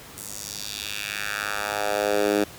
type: tone with high-pass filter sweep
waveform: 10% pulse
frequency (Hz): 103.3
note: G#2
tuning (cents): -9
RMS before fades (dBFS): -27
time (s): 0.17-2.44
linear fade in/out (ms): 5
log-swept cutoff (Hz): 8900 to 300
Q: 1.8
effects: pink hiss -43 dBFS RMS until 2.58 s + high-pass 60 Hz 12 dB/octave